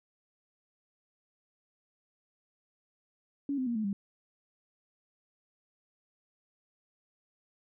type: tone with pitch steps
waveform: sine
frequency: 281.3 / 258 / 236.5 / 216.9 / 198.91 Hz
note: C#4 / C4 / A#3 / A3 / G3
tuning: +26 / -24 / +25 / -25 / +26 cents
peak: -29 dBFS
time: 3.49-3.93 s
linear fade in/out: 2 ms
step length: 88 ms
effects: none